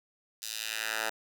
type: tone with high-pass filter sweep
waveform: 10% pulse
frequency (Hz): 110.1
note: A2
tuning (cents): +2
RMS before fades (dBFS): -35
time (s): 0.42-1.1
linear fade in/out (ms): 10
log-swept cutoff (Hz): 5100 to 940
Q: 1.2
effects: none